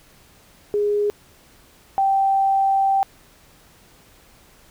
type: tone pair in turn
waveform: sine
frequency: 413.3 / 780.2 Hz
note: G#4 / G5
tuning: -8 / -8 cents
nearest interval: major seventh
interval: 1100 cents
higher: second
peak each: -17 / -15 dBFS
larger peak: second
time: 0.74-1.1 / 1.98-3.03 s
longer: second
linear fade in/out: 0 ms
effects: pink hiss -52 dBFS RMS until 4.7 s